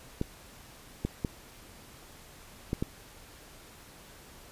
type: clicks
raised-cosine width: 3 ms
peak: -16 dBFS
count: 5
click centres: 0.214 / 1.05 / 1.248 / 2.731 / 2.825 s
effects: pink hiss -52 dBFS RMS until 4.51 s + resampled to 32000 Hz